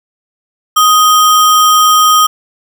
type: tone with sample-and-hold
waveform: sine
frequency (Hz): 1248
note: D#6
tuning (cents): +5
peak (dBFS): -4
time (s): 0.76-2.27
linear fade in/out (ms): 10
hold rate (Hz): 4410
effects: none

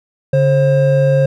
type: tone pair together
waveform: triangle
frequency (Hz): 142.1 / 533.1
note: C#3 / C5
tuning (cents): +43 / +32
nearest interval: octave + major seventh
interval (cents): 2289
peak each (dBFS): -10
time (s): 0.33-1.26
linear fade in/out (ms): 5
effects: none

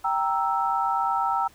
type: chord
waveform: sine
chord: E diminished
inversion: first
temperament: equal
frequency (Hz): 784 / 932.3 / 1318.5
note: G5 / Bb5 / E6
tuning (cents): 0 / 0 / 0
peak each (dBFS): -26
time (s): 0.04-1.48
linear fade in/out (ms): 10
effects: pink hiss -55 dBFS RMS until 1.54 s

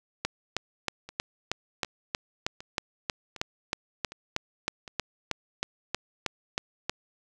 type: two click trains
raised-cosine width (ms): 0.2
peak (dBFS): -10 / -24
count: 22 / 6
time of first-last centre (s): 0.25-6.896 / 1.09-4.878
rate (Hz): 3.16 / 1.32
effects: none

